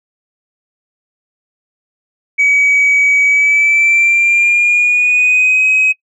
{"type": "tone with pitch glide", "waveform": "sine", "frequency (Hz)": [2271, 2534], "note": ["C#7", "D#7"], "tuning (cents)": [41, 31], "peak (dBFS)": -6, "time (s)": [2.38, 5.93], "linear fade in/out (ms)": 20, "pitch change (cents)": 190, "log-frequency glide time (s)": [3.25, 5.67], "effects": ["noise-tail reverb RT60 0.1 s tail -22 dB re dry", "tanh soft clip ceiling -5 dBFS"]}